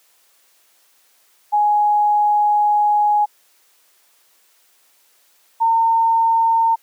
sine tone pair in turn, 834 / 910 Hz, G#5 / A#5, +7 / -42 cents, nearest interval major second, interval 151 cents, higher second, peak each -12 dBFS, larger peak neither, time 1.52-3.26 / 5.6-6.76 s, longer first, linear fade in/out 20 ms, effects white hiss -57 dBFS RMS until 6.82 s + high-pass 400 Hz 12 dB/octave

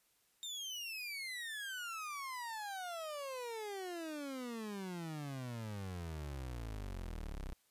30% pulse exponential sweep, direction down, 3675 to 30.98 Hz, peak -39 dBFS, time 0.43-7.53 s, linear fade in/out 0 ms, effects white hiss -74 dBFS RMS until 7.7 s + resampled to 32000 Hz

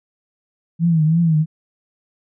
sine tone with vibrato, 162.1 Hz, E3, 29 cents flat, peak -12 dBFS, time 0.79-1.46 s, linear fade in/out 50 ms, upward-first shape triangle, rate 3 Hz, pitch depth 110 cents each way, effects none

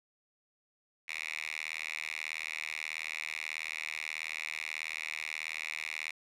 5% pulse tone with high-pass filter, 78.4 Hz, D#2, 14 cents sharp, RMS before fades -39 dBFS, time 1.08-6.11 s, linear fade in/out 5 ms, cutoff 2200 Hz, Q 3.9, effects low-pass 10000 Hz 12 dB/octave

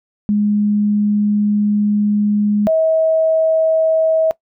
sine tone pair in turn, 207.7 / 641.7 Hz, G#3 / E5, 0 / -47 cents, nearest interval octave + minor sixth, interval 1953 cents, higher second, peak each -12 / -11 dBFS, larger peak second, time 0.29-2.67 / 2.67-4.31 s, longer first, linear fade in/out 0 ms, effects noise-tail reverb RT60 0.1 s tail -20 dB re dry

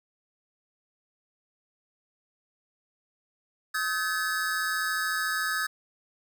square tone cluster, 1272 / 1539 / 1713 Hz, D#6 / G6 / A6, +38 / -32 / -47 cents, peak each -33 / -32 / -31 dBFS, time 3.74-5.67 s, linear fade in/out 10 ms, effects none

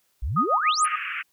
sine exponential sweep, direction up, 49 to 11000 Hz, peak -24 dBFS, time 0.22-0.86 s, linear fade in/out 10 ms
sine tone with tremolo, 1243 Hz, D#6, 2 cents flat, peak -16 dBFS, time 0.36-0.96 s, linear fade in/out 10 ms, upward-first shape triangle, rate 6.9 Hz, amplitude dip 95%
white band-pass noise, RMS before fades -31 dBFS, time 0.84-1.23 s, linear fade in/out 20 ms, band 1200 to 2800 Hz, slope 96 dB/octave
effects white hiss -68 dBFS RMS until 1.32 s

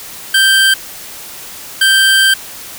25% pulse tone pair in turn, 1568 / 1568 Hz, G6 / G6, 0 / 0 cents, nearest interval unison, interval 0 cents, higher neither, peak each -3 dBFS, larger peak neither, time 0.34-0.74 / 1.81-2.34 s, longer second, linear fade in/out 5 ms, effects white hiss -30 dBFS RMS until 2.78 s

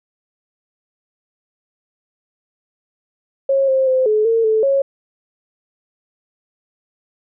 sine tone with pitch steps, 544 / 529 / 518 / 428.3 / 455.3 / 437.8 / 549 Hz, C#5 / C5 / C5 / A4 / A#4 / A4 / C#5, -33 / +19 / -17 / -47 / -41 / -9 / -17 cents, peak -12 dBFS, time 3.49-4.82 s, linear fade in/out 5 ms, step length 190 ms, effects none

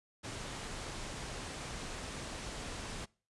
pink low-pass noise, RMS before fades -43 dBFS, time 0.23-3.06 s, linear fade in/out 20 ms, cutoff 9500 Hz, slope 24 dB/octave, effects noise-tail reverb RT60 0.4 s tail -25 dB re dry + resampled to 24000 Hz

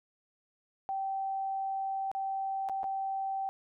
sine tone with dropouts, 776 Hz, G5, 18 cents flat, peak -31 dBFS, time 0.89-3.49 s, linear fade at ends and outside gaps 0 ms, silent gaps 2.115-2.15 / 2.688-2.696 / 2.832-2.841 s, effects none

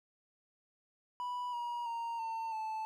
triangle tone with pitch steps, 984 / 956 / 928.8 / 902.3 / 876.6 Hz, B5 / A#5 / A#5 / A5 / A5, -7 / +43 / -7 / +43 / -7 cents, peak -34 dBFS, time 1.2-2.85 s, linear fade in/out 0 ms, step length 330 ms, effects none

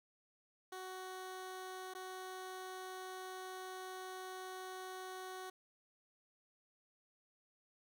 15% pulse tone with dropouts, 372.9 Hz, F#4, 14 cents sharp, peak -39 dBFS, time 0.72-5.5 s, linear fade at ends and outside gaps 5 ms, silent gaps 1.938-1.949 s, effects none

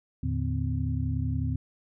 sine tone cluster, 79.3 / 110.3 / 146.5 / 255.8 Hz, D#2 / A2 / D3 / C4, +33 / +5 / -4 / -39 cents, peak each -30 / -30 / -33 / -34 dBFS, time 0.23-1.56 s, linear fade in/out 5 ms, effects none

